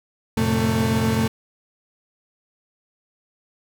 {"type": "tone cluster", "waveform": "35% pulse", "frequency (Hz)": [89.7, 114.7, 133, 222.1], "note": ["F2", "A#2", "C3", "A3"], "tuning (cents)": [47, -28, 29, 16], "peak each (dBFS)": [-25, -24, -24, -19], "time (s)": [0.37, 1.28], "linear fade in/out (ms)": 5, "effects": []}